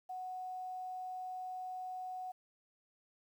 sine tone, 740 Hz, F#5, in tune, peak -40 dBFS, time 0.09-2.32 s, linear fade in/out 10 ms, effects 11-bit

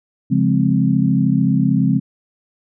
sine chord, Db major seventh, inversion none, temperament equal, 138.59 / 174.61 / 207.7 / 261.6 Hz, Db3 / F3 / Ab3 / C4, 0 / 0 / 0 / 0 cents, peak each -18 dBFS, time 0.3-2 s, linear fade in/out 20 ms, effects none

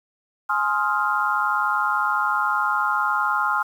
sine chord, F minor seventh, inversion first, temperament just, 838.1 / 1047.7 / 1257.2 / 1396.9 Hz, Ab5 / C6 / Eb6 / F6, +16 / +2 / +18 / 0 cents, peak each -26 / -25 / -25 / -23 dBFS, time 0.49-3.63 s, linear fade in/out 10 ms, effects 8-bit

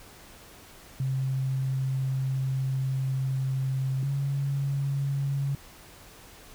sine tone pair in turn, 132.7 / 138.91 Hz, C3 / C#3, +25 / +4 cents, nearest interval minor second, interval 79 cents, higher second, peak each -25 dBFS, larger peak neither, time 1-4.03 / 4.03-5.55 s, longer first, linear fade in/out 2 ms, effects pink hiss -50 dBFS RMS until 6.54 s

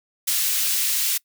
white high-pass noise, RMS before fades -22 dBFS, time 0.27-1.18 s, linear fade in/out 10 ms, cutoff 2500 Hz, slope 12 dB/octave, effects noise-tail reverb RT60 0.1 s tail -23 dB re dry

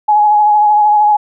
sine tone with vibrato, 840 Hz, G#5, 19 cents sharp, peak -6 dBFS, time 0.08-1.17 s, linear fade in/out 10 ms, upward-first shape triangle, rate 13 Hz, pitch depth 29 cents each way, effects none

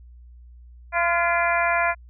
harmonic tone with a mistuned harmonic, 341.6 Hz, F4, 38 cents flat, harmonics 2 / 3 / 4 / 5 / 6 / 7, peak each -23 / -25 / -26 / -27 / -28 / -28 dBFS, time 0.92-1.95 s, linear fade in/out 50 ms, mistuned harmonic 4, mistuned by +44 cents, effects added 60 Hz sine -43 dBFS peak until 2.09 s

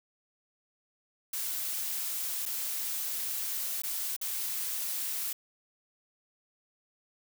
blue noise with dropouts, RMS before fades -34 dBFS, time 1.33-5.33 s, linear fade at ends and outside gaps 5 ms, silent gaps 2.455-2.46 / 3.82-3.835 / 4.165-4.213 s, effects none

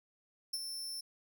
sawtooth tone with ADSR envelope, 5360 Hz, E8, 28 cents sharp, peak -30 dBFS, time 0.53-1.01 s, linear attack 8 ms, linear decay 38 ms, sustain -7 dB, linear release 9 ms, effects none

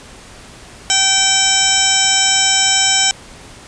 harmonic tone with a mistuned harmonic, 773 Hz, G5, 24 cents flat, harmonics 1 / 2 / 3 / 4 / 5 / 7 / 8 / 9 / 10, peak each -22 / -22 / -22 / -17 / -23 / -18 / -23 / -20 / -17 dBFS, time 0.9-3.11 s, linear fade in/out 0 ms, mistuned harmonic 8, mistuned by -49 cents, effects pink hiss -38 dBFS RMS until 3.67 s + resampled to 22050 Hz

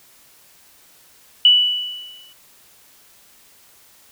sine tone with exponential decay, 2960 Hz, F#7, in tune, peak -6 dBFS, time 1.45-2.33 s, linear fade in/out 2 ms, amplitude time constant 190 ms, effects white hiss -51 dBFS RMS until 4.11 s

